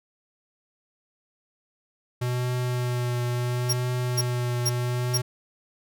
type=tone with vibrato; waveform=square; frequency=123.3 Hz; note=B2; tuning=2 cents flat; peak=-25 dBFS; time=2.21-5.22 s; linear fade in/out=10 ms; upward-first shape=triangle; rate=0.73 Hz; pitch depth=22 cents each way
type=tone bursts; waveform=sawtooth; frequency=5588 Hz; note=F8; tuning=in tune; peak=-19 dBFS; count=4; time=3.69-5.178 s; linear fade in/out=10 ms; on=42 ms; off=440 ms
effects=none